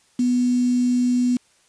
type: tone with quantisation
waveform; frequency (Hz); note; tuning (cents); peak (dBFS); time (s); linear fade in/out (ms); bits
sine; 246.9; B3; 0; -16; 0.19-1.37; 5; 6
effects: white hiss -59 dBFS RMS until 1.68 s + resampled to 22050 Hz